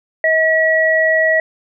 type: tone pair together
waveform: sine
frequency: 638 / 1926.3 Hz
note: D#5 / B6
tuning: +43 / -44 cents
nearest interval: octave + perfect fifth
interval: 1913 cents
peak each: -14 / -13 dBFS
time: 0.24-1.4 s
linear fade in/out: 2 ms
effects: none